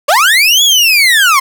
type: linear two-way sweep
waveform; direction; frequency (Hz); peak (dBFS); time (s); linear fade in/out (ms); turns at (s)
30% pulse; up then down; 519 to 3436 to 1024; -3; 0.08-1.4; 10; 0.63
effects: none